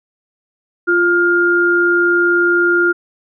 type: tone pair together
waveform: sine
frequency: 348 / 1409 Hz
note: F4 / F6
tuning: -6 / +15 cents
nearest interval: 2 octaves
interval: 2421 cents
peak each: -14 / -12 dBFS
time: 0.87-2.93 s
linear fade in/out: 20 ms
effects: none